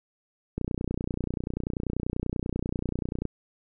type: click train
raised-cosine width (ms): 3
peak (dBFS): -16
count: 82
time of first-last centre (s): 0.58-3.253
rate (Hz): 30.3
effects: none